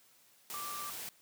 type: tone in noise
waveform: sine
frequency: 1174.7 Hz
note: D6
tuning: in tune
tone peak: -41 dBFS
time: 0.54-0.9 s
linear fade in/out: 0 ms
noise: white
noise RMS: -43 dBFS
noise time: 0.5-1.09 s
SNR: -1 dB
effects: white hiss -65 dBFS RMS until 1.21 s + high-pass 100 Hz 12 dB/octave